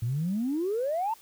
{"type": "exponential sweep", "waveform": "sine", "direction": "up", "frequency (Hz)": [110, 932.3], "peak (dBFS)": -25, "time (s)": [0.02, 1.14], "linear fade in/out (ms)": 5, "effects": ["tanh soft clip ceiling -21 dBFS", "white hiss -55 dBFS RMS until 1.21 s"]}